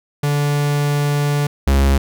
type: tone pair in turn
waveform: 45% pulse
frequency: 145.2 / 68.53 Hz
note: D3 / C#2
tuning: -19 / -19 cents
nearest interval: octave + minor second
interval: 1300 cents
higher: first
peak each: -15 / -11 dBFS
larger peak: second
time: 0.23-1.47 / 1.67-1.98 s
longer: first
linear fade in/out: 5 ms
effects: none